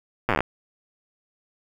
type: slowing click train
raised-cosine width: 0.5 ms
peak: -6 dBFS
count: 11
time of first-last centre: 0.29-0.406 s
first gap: 8 ms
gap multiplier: 1.08
effects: 7-bit